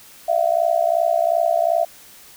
sine tone with amplitude modulation, 671 Hz, E5, 31 cents sharp, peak -11 dBFS, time 0.28-1.85 s, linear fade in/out 10 ms, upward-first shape sine, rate 62.7 Hz, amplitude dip 95%, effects white hiss -45 dBFS RMS until 2.36 s

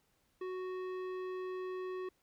triangle tone with tanh clipping, 370 Hz, F#4, in tune, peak -40 dBFS, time 0.41-2.09 s, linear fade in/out 5 ms, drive 18 dB, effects pink hiss -75 dBFS RMS until 2.22 s

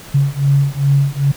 sine beating tone pair, 138.59 / 141.09 Hz, C#3 / C#3, 0 / +31 cents, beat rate 2.5 Hz, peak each -14 dBFS, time 0.14-1.32 s, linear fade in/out 10 ms, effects pink hiss -36 dBFS RMS until 1.36 s

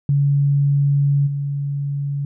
sine tone with level steps, 141.6 Hz, C#3, 37 cents sharp, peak -13 / -20 dBFS, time 0.09-2.25 s, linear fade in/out 2 ms, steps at 1.26 s, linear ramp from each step 20 ms, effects none

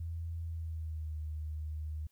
sine tone with pitch glide, 83 to 77 Hz, E2 to D#2, +12 to -17 cents, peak -36 dBFS, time 0-2.07 s, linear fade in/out 5 ms, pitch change -129 cents, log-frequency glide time 0.43-1.18 s, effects white hiss -75 dBFS RMS until 2.11 s

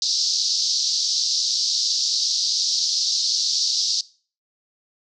pink band-pass noise, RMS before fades -22 dBFS, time 0.02-4.01 s, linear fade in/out 2 ms, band 4200 to 5800 Hz, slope 48 dB/octave, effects noise-tail reverb RT60 0.4 s tail -20 dB re dry

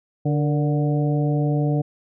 harmonic tone with a mistuned harmonic, 146.83 Hz, D3, in tune, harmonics 1 / 2 / 3 / 4 / 5, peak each -19 / -25 / -29 / -31 / -33 dBFS, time 0.25-1.82 s, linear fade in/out 10 ms, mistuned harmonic 3, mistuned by +71 cents, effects none

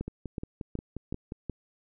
two click trains, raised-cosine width 3 ms, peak -23 / -20 dBFS, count 8 / 5, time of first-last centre 0.08-1.321 / 0.01-1.497 s, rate 5.64 / 2.69 Hz, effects none

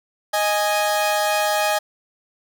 sawtooth tone pair together, 622.6 / 829 Hz, D#5 / G#5, +1 / -3 cents, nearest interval perfect fourth, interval 496 cents, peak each -17 dBFS, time 0.33-1.79 s, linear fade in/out 10 ms, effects none

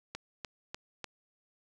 click train, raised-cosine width 0.2 ms, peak -21 dBFS, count 4, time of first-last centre 0.15-1.043 s, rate 3.36 Hz, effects none

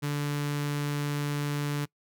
sawtooth tone with notch filter, 145.4 Hz, D3, 17 cents flat, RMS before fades -30 dBFS, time 0.02-1.86 s, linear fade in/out 20 ms, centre 660 Hz, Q 1.7, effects noise-tail reverb RT60 0.1 s tail -23 dB re dry

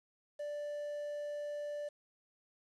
triangle tone with quantisation, 587.3 Hz, D5, in tune, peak -36 dBFS, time 0.39-1.89 s, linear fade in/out 10 ms, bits 10, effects resampled to 24000 Hz

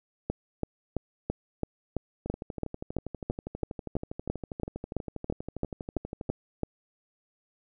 two click trains, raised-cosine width 2 ms, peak -15 / -22 dBFS, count 20 / 51, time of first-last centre 0.3-6.633 / 2.26-6.292 s, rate 3 / 12.4 Hz, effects none

